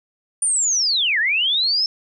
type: linear two-way sweep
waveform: sine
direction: down then up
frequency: 9397 to 1654 to 5340 Hz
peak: -16 dBFS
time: 0.42-1.86 s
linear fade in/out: 2 ms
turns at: 1.19 s
effects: none